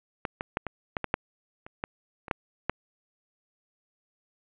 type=clicks; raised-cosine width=0.5 ms; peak=-14 / -16 / -11 / -17 / -13 / -14 / -8 / -27 / -15 / -25 / -10 / -10 dBFS; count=12; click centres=0.252 / 0.409 / 0.571 / 0.667 / 0.968 / 1.043 / 1.141 / 1.665 / 1.839 / 2.282 / 2.312 / 2.696 s; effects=resampled to 8000 Hz + 8-bit